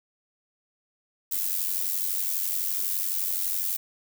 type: noise with amplitude modulation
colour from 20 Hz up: violet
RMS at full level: -25 dBFS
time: 1.31-3.77 s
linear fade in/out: 10 ms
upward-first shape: sine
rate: 91.9 Hz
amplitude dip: 65%
effects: none